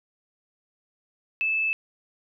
sine tone, 2622 Hz, E7, 10 cents flat, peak -22 dBFS, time 1.41-1.73 s, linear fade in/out 0 ms, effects none

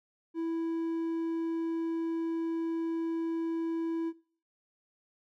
triangle tone, 329.6 Hz, E4, in tune, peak -28 dBFS, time 0.34-4.13 s, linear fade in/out 50 ms, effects noise-tail reverb RT60 0.4 s tail -18 dB re dry

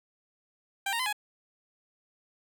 15% pulse tone with pitch steps, 788 / 927 / 1021 / 837 Hz, G5 / A#5 / C6 / G#5, +9 / -10 / -43 / +13 cents, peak -22 dBFS, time 0.86-1.128 s, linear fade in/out 5 ms, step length 67 ms, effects none

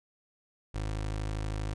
25% pulse tone, 52.6 Hz, G#1, 23 cents sharp, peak -28 dBFS, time 0.74-1.74 s, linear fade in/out 10 ms, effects resampled to 22050 Hz

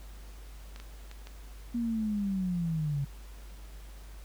clicks, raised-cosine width 0.2 ms, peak -29 dBFS, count 4, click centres 0.761 / 0.8 / 1.114 / 1.271 s
sine linear sweep, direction down, 240 to 136.6 Hz, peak -28 dBFS, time 1.74-3.05 s, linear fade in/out 10 ms
effects added 50 Hz sine -44 dBFS peak until 4.24 s + pink hiss -56 dBFS RMS until 4.24 s

